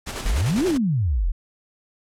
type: noise with tremolo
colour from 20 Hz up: pink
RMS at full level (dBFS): -29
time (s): 0.06-0.78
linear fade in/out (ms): 20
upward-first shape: square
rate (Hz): 10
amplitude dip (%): 40
type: exponential two-way sweep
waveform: sine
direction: up then down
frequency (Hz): 34.52 to 392 to 34.52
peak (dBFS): -18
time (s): 0.25-1.32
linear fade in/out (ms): 10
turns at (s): 0.66
effects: low-pass 10000 Hz 12 dB/octave